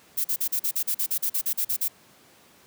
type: noise bursts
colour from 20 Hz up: violet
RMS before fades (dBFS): -25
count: 15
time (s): 0.17-1.883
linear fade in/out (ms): 10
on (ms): 75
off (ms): 42
effects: pink hiss -55 dBFS RMS until 2.66 s + high-pass 150 Hz 12 dB/octave